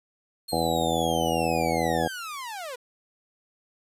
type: linear sweep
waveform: sawtooth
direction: down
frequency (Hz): 4268 to 470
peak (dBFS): -30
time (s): 0.48-2.76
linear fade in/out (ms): 10
type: harmonic tone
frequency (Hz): 82.41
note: E2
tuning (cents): 0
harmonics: 1 / 2 / 3 / 4 / 5 / 6 / 7 / 8 / 9 / 10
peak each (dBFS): -37 / -32 / -33 / -32 / -38 / -29 / -32 / -35 / -28 / -32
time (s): 0.52-2.08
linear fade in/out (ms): 10
effects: resampled to 32000 Hz + 9-bit